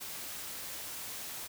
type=noise; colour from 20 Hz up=white; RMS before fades=-42 dBFS; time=0-1.48 s; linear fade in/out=20 ms; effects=none